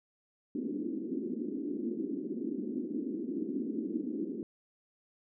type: band-pass noise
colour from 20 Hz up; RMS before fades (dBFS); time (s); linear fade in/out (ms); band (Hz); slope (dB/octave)
white; -36; 0.55-4.43; 2; 220 to 350; 48
effects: none